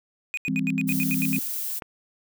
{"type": "tone bursts", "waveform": "triangle", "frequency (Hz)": 2479, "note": "D#7", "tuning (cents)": -7, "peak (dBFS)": -24, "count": 10, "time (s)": [0.34, 1.363], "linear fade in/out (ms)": 0, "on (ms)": 33, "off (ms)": 77}
{"type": "chord", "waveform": "sine", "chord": "C major", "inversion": "first", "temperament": "equal with one note detuned", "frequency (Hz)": [164.81, 200.7, 261.6], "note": ["E3", "G3", "C4"], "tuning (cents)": [0, 41, 0], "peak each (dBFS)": [-29, -28, -26], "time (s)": [0.48, 1.39], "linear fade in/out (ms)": 2}
{"type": "noise", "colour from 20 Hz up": "violet", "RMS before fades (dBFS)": -30, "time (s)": [0.87, 1.8], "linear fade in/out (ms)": 20}
{"type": "click", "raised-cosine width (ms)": 0.5, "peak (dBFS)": -20, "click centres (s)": 1.822}
{"effects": []}